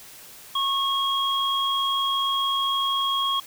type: tone pair together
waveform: sine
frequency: 1095 / 3281 Hz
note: C#6 / G#7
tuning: -22 / -22 cents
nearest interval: octave + perfect fifth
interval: 1900 cents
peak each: -24 dBFS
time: 0.55-3.4 s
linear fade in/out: 5 ms
effects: white hiss -45 dBFS RMS until 3.46 s